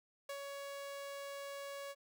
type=tone with ADSR envelope; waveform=sawtooth; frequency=560 Hz; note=C#5; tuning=18 cents sharp; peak=-37 dBFS; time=0.29-1.95 s; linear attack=5 ms; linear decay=74 ms; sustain=-3 dB; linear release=43 ms; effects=none